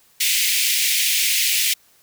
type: high-pass noise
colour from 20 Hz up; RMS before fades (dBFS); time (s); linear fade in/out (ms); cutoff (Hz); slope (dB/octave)
pink; -19; 0.2-1.74; 10; 2100; 48
effects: white hiss -56 dBFS RMS until 2.02 s